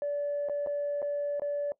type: tone with dropouts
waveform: sine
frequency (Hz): 578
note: D5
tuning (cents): -28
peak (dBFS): -27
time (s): 0.02-1.72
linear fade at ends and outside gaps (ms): 1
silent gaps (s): 0.487-0.496 / 0.663-0.671 / 1.019-1.026 / 1.397-1.419
effects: noise-tail reverb RT60 0.1 s tail -19 dB re dry + tanh soft clip ceiling -25 dBFS